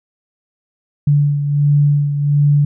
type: beating tone pair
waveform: sine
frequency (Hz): 144.8 / 146.2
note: D3 / D3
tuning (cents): -24 / -7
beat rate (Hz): 1.4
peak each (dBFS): -11 / -19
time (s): 1.07-2.65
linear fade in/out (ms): 5
effects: none